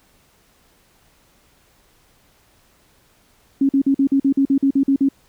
sine tone bursts, 274 Hz, C#4, 20 cents flat, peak -12 dBFS, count 12, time 3.61-5.088 s, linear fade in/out 5 ms, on 81 ms, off 46 ms, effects pink hiss -57 dBFS RMS until 5.28 s

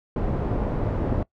pink low-pass noise, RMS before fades -25 dBFS, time 0.16-1.23 s, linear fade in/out 2 ms, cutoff 630 Hz, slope 12 dB/octave, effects noise-tail reverb RT60 0.1 s tail -20 dB re dry

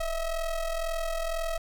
square ring-modulated tone, 320 Hz, D#4, 49 cents sharp, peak -26 dBFS, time 0-1.58 s, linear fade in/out 5 ms, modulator 341 Hz, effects none

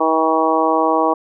harmonic tone, 160 Hz, D#3, 49 cents sharp, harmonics 2 / 3 / 4 / 5 / 6 / 7, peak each -20 / -20 / -20 / -20 / -20 / -20 dBFS, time 0-1.14 s, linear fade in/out 10 ms, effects none

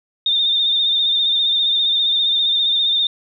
sine tone with vibrato, 3633 Hz, A#7, 45 cents flat, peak -14 dBFS, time 0.26-3.07 s, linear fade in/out 2 ms, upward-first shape sine, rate 15 Hz, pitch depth 42 cents each way, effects none

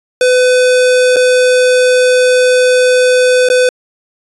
square tone with dropouts, 503 Hz, B4, 32 cents sharp, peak -7 dBFS, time 0.21-3.69 s, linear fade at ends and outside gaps 2 ms, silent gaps 1.161-1.166 / 3.488-3.5 s, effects resampled to 24000 Hz

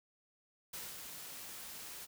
white noise with ADSR envelope, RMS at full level -44 dBFS, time 0.73-2.07 s, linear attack 8 ms, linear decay 200 ms, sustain -4 dB, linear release 30 ms, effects none

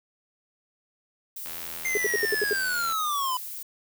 violet noise, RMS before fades -37 dBFS, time 1.36-3.63 s, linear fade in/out 5 ms
click train, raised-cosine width 0.2 ms, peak -22 dBFS, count 122, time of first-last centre 1.46-2.923 s, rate 82.7 Hz
square linear sweep, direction down, 2106 to 991 Hz, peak -26 dBFS, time 1.85-3.37 s, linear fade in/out 2 ms
sine tone bursts, 415.3 Hz, G#4, in tune, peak -22 dBFS, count 7, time 1.95-2.531 s, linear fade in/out 2 ms, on 23 ms, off 70 ms
effects none

